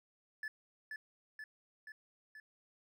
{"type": "tone with echo", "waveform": "triangle", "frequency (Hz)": 1733, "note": "A6", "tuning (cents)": -27, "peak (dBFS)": -37, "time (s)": [0.43, 0.48], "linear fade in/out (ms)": 2, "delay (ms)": 480, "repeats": 4, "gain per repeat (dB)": -3, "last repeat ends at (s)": 2.4, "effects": []}